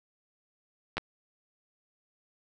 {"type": "clicks", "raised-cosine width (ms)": 0.3, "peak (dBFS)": -15, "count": 2, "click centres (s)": [0.97, 0.98], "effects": []}